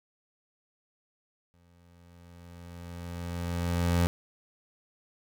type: tone with exponential growth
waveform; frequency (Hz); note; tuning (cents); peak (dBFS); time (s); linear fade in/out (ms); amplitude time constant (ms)
25% pulse; 86.6; F2; -14; -18; 1.54-4.07; 0; 550
effects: none